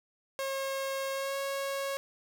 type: tone with pitch glide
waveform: sawtooth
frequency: 541 to 550.1 Hz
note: C#5 to C#5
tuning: -42 to -13 cents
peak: -28 dBFS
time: 0.39-1.97 s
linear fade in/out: 0 ms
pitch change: +29 cents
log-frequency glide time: 1.12-1.37 s
effects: none